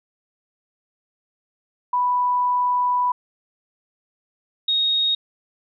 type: tone pair in turn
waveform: sine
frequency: 987.8 / 3740 Hz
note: B5 / A#7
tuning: 0 / +5 cents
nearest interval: octave + major seventh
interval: 2305 cents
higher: second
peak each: -17 dBFS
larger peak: neither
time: 1.93-3.12 / 4.68-5.15 s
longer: first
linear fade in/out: 5 ms
effects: none